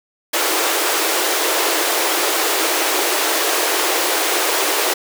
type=high-pass noise; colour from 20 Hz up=pink; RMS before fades=-18 dBFS; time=0.33-4.94 s; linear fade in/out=10 ms; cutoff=310 Hz; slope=96 dB/octave; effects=none